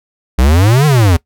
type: exponential two-way sweep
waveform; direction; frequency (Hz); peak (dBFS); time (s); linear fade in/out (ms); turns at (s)
square; up then down; 59.3 to 155.56 to 80.3; -7; 0.38-1.17; 10; 0.86
effects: noise-tail reverb RT60 0.1 s tail -20 dB re dry